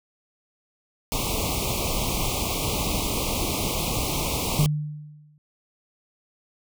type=band-stop noise; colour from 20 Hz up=pink; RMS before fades=-26 dBFS; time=1.12-4.66 s; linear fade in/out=0 ms; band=1200 to 2200 Hz; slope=96 dB/octave
type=tone with exponential decay; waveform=sine; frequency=150 Hz; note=D3; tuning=37 cents sharp; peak=-15 dBFS; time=4.59-5.38 s; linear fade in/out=0 ms; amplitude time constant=170 ms
effects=none